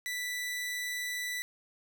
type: tone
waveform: sawtooth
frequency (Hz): 1975.5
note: B6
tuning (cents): 0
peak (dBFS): -30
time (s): 0.06-1.42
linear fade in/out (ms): 0
effects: none